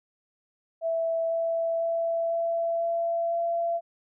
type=tone with pitch steps; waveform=sine; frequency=659.3 / 663.1 / 667 / 670.8 / 674.7 / 678.6 Hz; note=E5 / E5 / E5 / E5 / E5 / F5; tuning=0 / +10 / +20 / +30 / +40 / -50 cents; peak=-24 dBFS; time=0.81-3.81 s; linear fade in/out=50 ms; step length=500 ms; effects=none